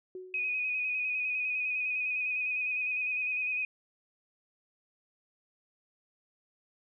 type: tone with exponential decay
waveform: sine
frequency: 370 Hz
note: F#4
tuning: in tune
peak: -37 dBFS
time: 0.15-0.71 s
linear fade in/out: 2 ms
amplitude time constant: 120 ms
type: tone with vibrato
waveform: sine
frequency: 2500 Hz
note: D#7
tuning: 8 cents sharp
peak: -29 dBFS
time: 0.34-3.65 s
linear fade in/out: 2 ms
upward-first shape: square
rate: 9.9 Hz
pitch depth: 24 cents each way
effects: none